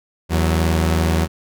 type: tone pair together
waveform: sawtooth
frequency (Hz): 81.09 / 185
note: E2 / F#3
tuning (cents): -28 / 0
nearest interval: octave + major second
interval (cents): 1428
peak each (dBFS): -12 / -18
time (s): 0.29-1.28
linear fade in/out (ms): 50
effects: none